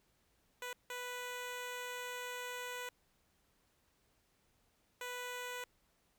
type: tone bursts at uneven times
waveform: 10% pulse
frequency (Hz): 493.9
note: B4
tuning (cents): 0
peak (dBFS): -33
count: 3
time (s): 0.62-0.73 / 0.9-2.89 / 5.01-5.64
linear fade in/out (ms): 2
effects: pink hiss -75 dBFS RMS until 6.18 s